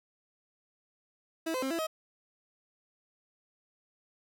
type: tone with pitch steps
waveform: 30% pulse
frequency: 325 / 514 / 266.1 / 333.1 / 633 Hz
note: E4 / C5 / C4 / E4 / D#5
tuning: -24 / -31 / +29 / +18 / +30 cents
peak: -28 dBFS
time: 1.46-1.87 s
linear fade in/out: 10 ms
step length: 82 ms
effects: none